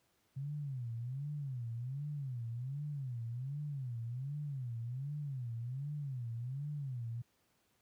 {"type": "tone with vibrato", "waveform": "sine", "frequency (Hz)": 130.81, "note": "C3", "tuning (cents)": 0, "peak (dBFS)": -37, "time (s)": [0.36, 7.22], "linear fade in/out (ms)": 10, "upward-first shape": "sine", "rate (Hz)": 1.3, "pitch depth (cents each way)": 220, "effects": ["pink hiss -75 dBFS RMS until 7.81 s", "high-pass 80 Hz 12 dB/octave"]}